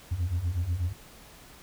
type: beating tone pair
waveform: sine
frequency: 82.41 / 90.61 Hz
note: E2 / F#2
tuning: 0 / -36 cents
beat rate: 8.2 Hz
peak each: -29 / -26 dBFS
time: 0.11-0.93 s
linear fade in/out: 10 ms
effects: tanh soft clip ceiling -23 dBFS + pink hiss -51 dBFS RMS until 1.62 s